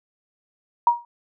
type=tone with exponential decay; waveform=sine; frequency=950 Hz; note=A#5; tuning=33 cents sharp; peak=-9 dBFS; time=0.87-1.05 s; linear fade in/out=2 ms; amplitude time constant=38 ms; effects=none